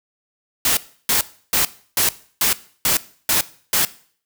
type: noise bursts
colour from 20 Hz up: white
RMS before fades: -17 dBFS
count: 8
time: 0.65-3.85 s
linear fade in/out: 2 ms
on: 120 ms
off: 320 ms
effects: noise-tail reverb RT60 0.5 s tail -18 dB re dry